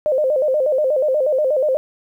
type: tone with vibrato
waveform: sine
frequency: 563 Hz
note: C#5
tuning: 27 cents sharp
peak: -14 dBFS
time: 0.06-1.77 s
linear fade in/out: 0 ms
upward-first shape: square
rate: 8.3 Hz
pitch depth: 130 cents each way
effects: 9-bit